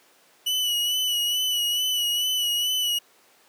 40% pulse tone with vibrato, 2952 Hz, F#7, 5 cents flat, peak -21 dBFS, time 0.46-2.99 s, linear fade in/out 10 ms, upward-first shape sine, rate 2.3 Hz, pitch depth 40 cents each way, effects pink hiss -57 dBFS RMS until 3.48 s + high-pass 400 Hz 12 dB/octave

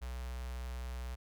square tone with notch filter, 62.2 Hz, B1, 13 cents sharp, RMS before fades -41 dBFS, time 0.01-1.16 s, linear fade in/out 20 ms, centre 260 Hz, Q 0.54, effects none

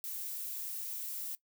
violet noise, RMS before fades -40 dBFS, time 0.04-1.35 s, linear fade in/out 0 ms, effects noise-tail reverb RT60 0.1 s tail -19 dB re dry

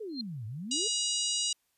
sine exponential two-way sweep, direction down then up, 462.8 to 102.5 to 462.8 Hz, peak -36 dBFS, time 0-0.88 s, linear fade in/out 10 ms, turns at 0.46 s
sine tone with exponential growth, 4186 Hz, C8, in tune, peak -30 dBFS, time 0.09-0.21 s, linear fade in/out 2 ms, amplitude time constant 26 ms
harmonic tone, 960 Hz, B5, 49 cents flat, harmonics 3 / 4 / 5 / 6 / 7 / 8 / 9, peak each -34 / -35 / -36 / -37 / -37 / -38 / -39 dBFS, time 0.71-1.53 s, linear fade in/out 5 ms
effects white hiss -75 dBFS RMS until 1.77 s + resampled to 32000 Hz

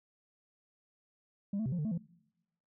sine tone with pitch steps, 200 / 221.4 / 129.7 / 176.5 / 149.7 / 219.7 / 169.8 Hz, G3 / A3 / C3 / F3 / D3 / A3 / F3, +35 / +11 / -15 / +19 / +33 / -2 / -48 cents, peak -29 dBFS, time 1.53-1.978 s, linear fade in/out 5 ms, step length 64 ms, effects noise-tail reverb RT60 0.9 s tail -24 dB re dry + tanh soft clip ceiling -30 dBFS

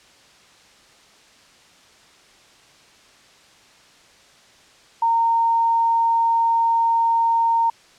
sine tone, 920 Hz, A#5, 23 cents flat, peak -15 dBFS, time 5.02-7.7 s, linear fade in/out 5 ms, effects white hiss -51 dBFS RMS until 7.98 s + low-pass 6000 Hz 12 dB/octave

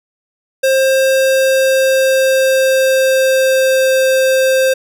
square tone with pitch glide, 531 to 525.5 Hz, C5 to C5, +25 to +7 cents, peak -10 dBFS, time 0.63-4.74 s, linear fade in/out 10 ms, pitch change -18 cents, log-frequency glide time 1.08-3.96 s, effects none

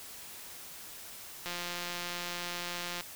click train, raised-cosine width 0.2 ms, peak -20 dBFS, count 272, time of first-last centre 1.46-3.009 s, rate 175 Hz, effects white hiss -47 dBFS RMS until 3.15 s

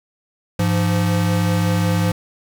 square tone pair together, 102.1 / 171.95 Hz, G#2 / F3, -29 / -27 cents, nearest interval major sixth, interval 902 cents, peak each -19 dBFS, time 0.59-2.12 s, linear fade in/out 5 ms, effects 7-bit

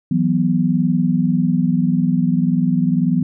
sine chord, E suspended second, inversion none, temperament equal, 164.81 / 185 / 246.9 Hz, E3 / F#3 / B3, 0 / 0 / 0 cents, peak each -18 dBFS, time 0.11-3.23 s, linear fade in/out 5 ms, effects none

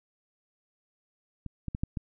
clicks, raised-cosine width 5 ms, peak -25 / -21 / -20 / -16 / -20 dBFS, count 5, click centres 1.463 / 1.683 / 1.749 / 1.835 / 1.972 s, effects none

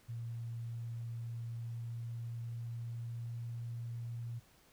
sine tone with pitch glide, 116.54 to 117.69 Hz, A#2 to A#2, 0 to +17 cents, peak -39 dBFS, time 0.08-4.4 s, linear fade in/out 20 ms, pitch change +17 cents, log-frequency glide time 1.58-3.81 s, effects pink hiss -66 dBFS RMS until 4.72 s

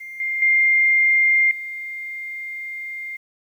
sine tone with level steps, 2108 Hz, C7, 12 cents sharp, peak -32 / -21 / -13 / -28 dBFS, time 0-3.17 s, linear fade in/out 10 ms, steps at 0.2 / 0.42 / 1.51 s, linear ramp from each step 2 ms, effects 9-bit

